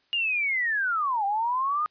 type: linear two-way sweep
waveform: sine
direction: down then up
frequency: 2863 to 780 to 1244 Hz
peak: -23 dBFS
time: 0.13-1.86 s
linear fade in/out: 0 ms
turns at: 1.25 s
effects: white hiss -67 dBFS RMS until 1.9 s + resampled to 11025 Hz